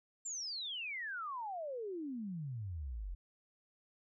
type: exponential sweep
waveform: sine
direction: down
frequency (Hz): 7500 to 41.2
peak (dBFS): -39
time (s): 0.25-3.15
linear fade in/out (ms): 10
effects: none